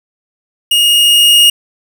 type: tone with level ramp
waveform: 45% pulse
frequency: 2859 Hz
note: F7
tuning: 40 cents sharp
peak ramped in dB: -7 to -3 dBFS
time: 0.71-1.5 s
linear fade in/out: 5 ms
effects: none